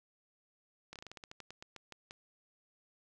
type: slowing click train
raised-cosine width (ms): 0.2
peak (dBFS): -30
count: 15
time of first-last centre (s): 0.93-2.109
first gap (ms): 27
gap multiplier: 1.16
effects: none